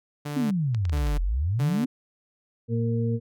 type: tone bursts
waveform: sawtooth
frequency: 146.83 Hz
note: D3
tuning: in tune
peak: -26 dBFS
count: 3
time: 0.25-1.85 s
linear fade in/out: 10 ms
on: 260 ms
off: 410 ms
type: exponential two-way sweep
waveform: sine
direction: down then up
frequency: 277.2 to 41.2 to 267.5 Hz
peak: -22 dBFS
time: 0.36-1.86 s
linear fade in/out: 10 ms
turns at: 1.21 s
type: clicks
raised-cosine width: 0.2 ms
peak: -22 dBFS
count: 5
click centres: 0.747 / 0.853 / 0.896 / 0.974 / 1.07 s
type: harmonic tone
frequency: 115.6 Hz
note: A#2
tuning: 14 cents flat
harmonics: 1 / 2 / 4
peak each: -24 / -28 / -31 dBFS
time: 2.68-3.2 s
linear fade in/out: 50 ms
effects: none